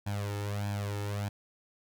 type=tone with flanger; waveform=sawtooth; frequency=102.1 Hz; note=G#2; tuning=29 cents flat; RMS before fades=-34 dBFS; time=0.06-1.29 s; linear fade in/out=10 ms; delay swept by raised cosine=1.2 to 2.3 ms; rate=1.6 Hz; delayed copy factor=+0.8; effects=none